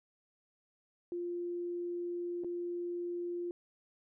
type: tone with dropouts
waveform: sine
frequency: 349.2 Hz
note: F4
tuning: in tune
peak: -35 dBFS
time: 1.12-3.51 s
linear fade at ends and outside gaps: 1 ms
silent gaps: 2.437-2.445 s
effects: none